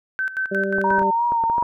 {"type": "tone with tremolo", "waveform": "sine", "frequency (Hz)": 1538, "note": "G6", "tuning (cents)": -33, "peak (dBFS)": -20, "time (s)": [0.19, 1.03], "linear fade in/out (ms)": 0, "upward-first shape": "square", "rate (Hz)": 5.6, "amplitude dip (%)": 75}
{"type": "harmonic tone", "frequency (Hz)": 195.8, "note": "G3", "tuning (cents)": -2, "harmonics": [1, 2, 3], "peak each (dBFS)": [-26, -24, -27], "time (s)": [0.51, 1.11], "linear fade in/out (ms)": 10}
{"type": "clicks", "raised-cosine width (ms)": 1, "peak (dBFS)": -16, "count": 9, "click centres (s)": [0.784, 0.911, 0.984, 1.018, 1.321, 1.438, 1.499, 1.582, 1.625]}
{"type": "tone with vibrato", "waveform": "sine", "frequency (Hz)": 932.3, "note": "A#5", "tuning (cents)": 0, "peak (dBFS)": -17, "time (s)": [0.84, 1.63], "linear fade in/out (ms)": 2, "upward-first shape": "sine", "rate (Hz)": 2.9, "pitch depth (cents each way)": 40}
{"effects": []}